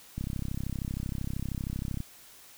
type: click train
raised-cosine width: 5 ms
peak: -21 dBFS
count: 61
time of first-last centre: 0.18-2.004 s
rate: 32.9 Hz
effects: white hiss -53 dBFS RMS until 2.57 s